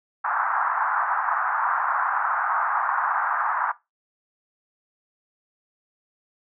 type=band-pass noise; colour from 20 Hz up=white; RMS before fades=-24 dBFS; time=0.24-3.72 s; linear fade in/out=10 ms; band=800 to 1500 Hz; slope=48 dB/octave; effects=noise-tail reverb RT60 0.2 s tail -17 dB re dry